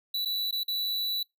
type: tone with dropouts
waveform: square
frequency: 3951 Hz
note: B7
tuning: in tune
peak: -28 dBFS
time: 0.14-1.23 s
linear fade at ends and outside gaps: 5 ms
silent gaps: 0.25-0.256 / 0.511-0.525 / 0.634-0.68 s
effects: noise-tail reverb RT60 0.2 s tail -26 dB re dry